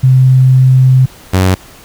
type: tone pair in turn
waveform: sine / sawtooth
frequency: 129.9 / 93.32 Hz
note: C3 / F#2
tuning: -12 / +15 cents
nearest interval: tritone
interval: 573 cents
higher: first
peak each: -3 dBFS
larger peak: neither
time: 0.03-1.06 / 1.33-1.55 s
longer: first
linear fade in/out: 10 ms
effects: pink hiss -37 dBFS RMS until 1.84 s